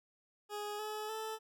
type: tone with pitch steps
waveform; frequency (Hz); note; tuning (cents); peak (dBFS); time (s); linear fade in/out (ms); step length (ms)
20% pulse; 415.7 / 427.1 / 438.9; G#4 / G#4 / A4; +2 / +48 / -4; -34; 0.49-1.39; 50; 300
effects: none